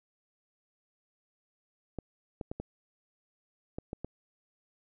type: clicks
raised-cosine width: 2 ms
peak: -23 dBFS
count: 7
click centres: 1.987 / 2.412 / 2.515 / 2.6 / 3.785 / 3.931 / 4.046 s
effects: none